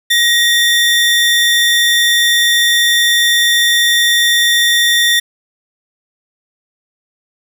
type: tone pair together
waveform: 45% pulse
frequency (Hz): 1885 / 3556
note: A#6 / A7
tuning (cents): +19 / +18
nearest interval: major seventh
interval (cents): 1099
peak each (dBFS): -12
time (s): 0.1-5.2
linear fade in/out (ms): 10
effects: none